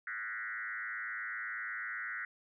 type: tone with frequency modulation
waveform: sine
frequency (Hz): 1697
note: G#6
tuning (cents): +37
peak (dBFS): -37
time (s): 0.07-2.25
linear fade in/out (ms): 2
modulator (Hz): 108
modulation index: 3
effects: none